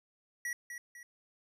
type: tone with echo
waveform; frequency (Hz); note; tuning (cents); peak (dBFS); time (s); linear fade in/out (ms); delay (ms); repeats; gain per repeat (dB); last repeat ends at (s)
square; 1929; B6; -41; -35; 0.45-0.53; 2; 250; 2; -7; 1.03
effects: resampled to 32000 Hz